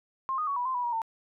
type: tone with pitch steps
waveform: sine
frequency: 1062 / 1236 / 1120 / 978 / 1040 / 980 / 954 / 903 Hz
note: C6 / D#6 / C#6 / B5 / C6 / B5 / A#5 / A5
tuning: +25 / -12 / +18 / -17 / -11 / -14 / +40 / +45 cents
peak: -27 dBFS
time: 0.29-1.018 s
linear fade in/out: 0 ms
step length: 91 ms
effects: none